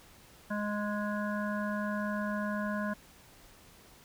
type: harmonic tone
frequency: 207.8 Hz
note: G#3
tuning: 1 cent sharp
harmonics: 1 / 3 / 5 / 7 / 8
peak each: -33 / -38 / -40 / -41 / -42 dBFS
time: 0.5-2.94 s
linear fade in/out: 10 ms
effects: pink hiss -57 dBFS RMS until 4.04 s